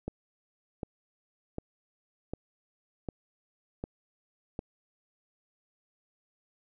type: click train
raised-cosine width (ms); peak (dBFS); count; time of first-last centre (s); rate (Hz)
2; -21; 7; 0.08-4.591; 1.33
effects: none